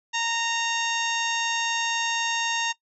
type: harmonic tone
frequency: 924 Hz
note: A#5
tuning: 16 cents flat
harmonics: 1 / 2 / 3 / 4 / 5 / 6 / 7 / 8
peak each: -29 / -30 / -29 / -31 / -41 / -37 / -34 / -43 dBFS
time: 0.13-2.73 s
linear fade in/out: 20 ms
effects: noise-tail reverb RT60 0.1 s tail -20 dB re dry